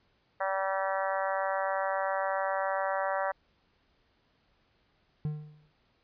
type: harmonic tone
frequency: 192.6 Hz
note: G3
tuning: 30 cents flat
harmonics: 3 / 4 / 5 / 6 / 7 / 8 / 9 / 10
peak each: -32 / -34 / -36 / -38 / -39 / -40 / -41 / -42 dBFS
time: 0.4-3.32 s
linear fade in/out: 10 ms
type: tone with exponential decay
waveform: triangle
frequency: 151.2 Hz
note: D#3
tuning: 49 cents flat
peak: -25 dBFS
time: 5.25-5.71 s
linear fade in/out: 0 ms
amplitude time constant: 98 ms
effects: pink hiss -70 dBFS RMS until 6.03 s + resampled to 11025 Hz